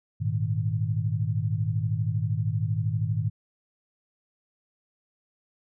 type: chord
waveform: sine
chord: Ab suspended second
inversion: none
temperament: equal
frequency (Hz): 103.83 / 116.54 / 155.56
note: Ab2 / Bb2 / Eb3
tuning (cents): 0 / 0 / 0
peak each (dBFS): -27 / -28 / -30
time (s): 0.2-3.3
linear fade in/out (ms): 20
effects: none